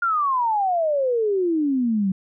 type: exponential sweep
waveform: sine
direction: down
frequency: 1422 to 185 Hz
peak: -18 dBFS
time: 0.02-2.12 s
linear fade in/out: 5 ms
effects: none